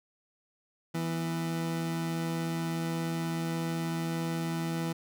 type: tone pair together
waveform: 30% pulse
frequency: 165.12 / 246.9 Hz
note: E3 / B3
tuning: +3 / 0 cents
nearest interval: perfect fifth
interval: 697 cents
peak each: -28 / -38 dBFS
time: 0.94-4.93 s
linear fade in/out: 10 ms
effects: none